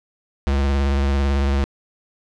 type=tone with vibrato; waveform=square; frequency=69.3 Hz; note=C#2; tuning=in tune; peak=-17 dBFS; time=0.47-1.64 s; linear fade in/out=0 ms; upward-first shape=sine; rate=18 Hz; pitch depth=43 cents each way; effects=low-pass 5000 Hz 12 dB/octave